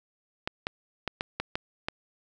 clicks, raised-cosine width 0.3 ms, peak -13 dBFS, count 7, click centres 0.475 / 0.669 / 1.077 / 1.209 / 1.4 / 1.555 / 1.885 s, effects none

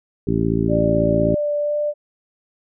harmonic tone, 56 Hz, A1, 31 cents sharp, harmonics 1 / 2 / 3 / 4 / 5 / 6 / 7, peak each -28 / -24 / -22 / -25 / -23 / -25 / -24 dBFS, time 0.27-1.35 s, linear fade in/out 5 ms
sine tone with vibrato, 590 Hz, D5, 8 cents sharp, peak -18 dBFS, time 0.68-1.94 s, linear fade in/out 50 ms, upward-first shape sine, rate 2 Hz, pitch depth 9 cents each way
effects none

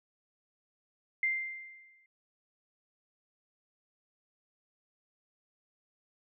sine tone with exponential decay, 2093 Hz, C7, in tune, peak -25 dBFS, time 1.23-2.06 s, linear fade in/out 2 ms, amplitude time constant 180 ms, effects none

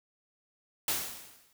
white noise with exponential decay, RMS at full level -28 dBFS, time 0.88-1.53 s, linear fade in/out 2 ms, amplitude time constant 140 ms, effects none

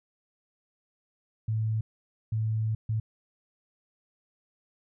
sine tone bursts at uneven times, 110 Hz, A2, in tune, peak -25 dBFS, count 3, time 1.48-1.81 / 2.32-2.75 / 2.89-3 s, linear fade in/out 5 ms, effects none

